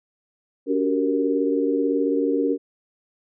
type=tone cluster; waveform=sine; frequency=284.1 / 371.3 / 389.7 / 465 Hz; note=C#4 / F#4 / G4 / A#4; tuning=+43 / +6 / -10 / -4 cents; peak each=-22 / -28 / -27 / -23 dBFS; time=0.66-2.58 s; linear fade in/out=50 ms; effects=none